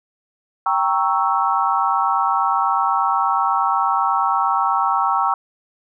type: chord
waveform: sine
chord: G diminished seventh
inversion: none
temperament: equal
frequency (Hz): 784 / 932.3 / 1108.7 / 1318.5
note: G5 / Bb5 / Db6 / Fb6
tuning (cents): 0 / 0 / 0 / 0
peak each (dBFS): -21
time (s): 0.66-5.34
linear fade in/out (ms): 2
effects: none